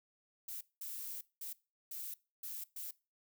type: noise bursts at uneven times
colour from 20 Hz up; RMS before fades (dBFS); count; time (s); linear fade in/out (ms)
violet; -44; 6; 0.48-0.61 / 0.81-1.21 / 1.41-1.53 / 1.91-2.14 / 2.43-2.64 / 2.76-2.91; 5
effects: noise-tail reverb RT60 0.3 s tail -21 dB re dry